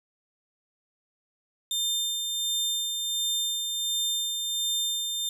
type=tone with tremolo; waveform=sawtooth; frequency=3600 Hz; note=A7; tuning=39 cents sharp; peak=-22 dBFS; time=1.71-5.29 s; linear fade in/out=2 ms; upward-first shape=sine; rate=1.4 Hz; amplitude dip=35%; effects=none